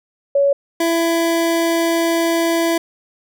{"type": "tone pair in turn", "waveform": ["sine", "25% pulse"], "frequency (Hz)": [561, 333.6], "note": ["C#5", "E4"], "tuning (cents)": [21, 21], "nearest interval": "major sixth", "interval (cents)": 900, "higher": "first", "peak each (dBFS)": -11, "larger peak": "neither", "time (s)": [[0.35, 0.53], [0.8, 2.78]], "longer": "second", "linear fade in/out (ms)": 5, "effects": []}